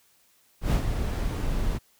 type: noise with ADSR envelope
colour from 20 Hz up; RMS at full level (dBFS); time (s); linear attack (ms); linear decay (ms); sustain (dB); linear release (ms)
brown; -20; 0.61-1.79; 110; 99; -7; 26
effects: white hiss -63 dBFS RMS until 1.99 s